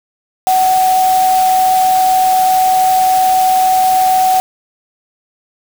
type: tone in noise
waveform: sine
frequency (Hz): 748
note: F#5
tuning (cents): +19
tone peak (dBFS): -8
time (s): 0.47-4.4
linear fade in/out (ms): 0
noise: white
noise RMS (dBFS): -23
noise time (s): 0.47-4.4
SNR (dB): +12
effects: none